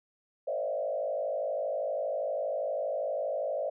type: tone with frequency modulation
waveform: sine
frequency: 593 Hz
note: D5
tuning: 17 cents sharp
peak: -29 dBFS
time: 0.47-3.7 s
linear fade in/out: 10 ms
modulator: 52.5 Hz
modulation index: 1.5
effects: none